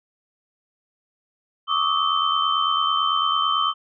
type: tone cluster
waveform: sine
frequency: 1122 / 1191 / 1280 / 3095 Hz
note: C#6 / D6 / D#6 / G7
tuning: +21 / +24 / +49 / -23 cents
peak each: -24 dBFS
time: 1.67-3.74 s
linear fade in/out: 50 ms
effects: none